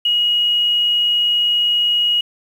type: tone with quantisation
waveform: sine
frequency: 2895 Hz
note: F#7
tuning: 38 cents flat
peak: -13 dBFS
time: 0.05-2.21 s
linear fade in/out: 5 ms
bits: 7
effects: none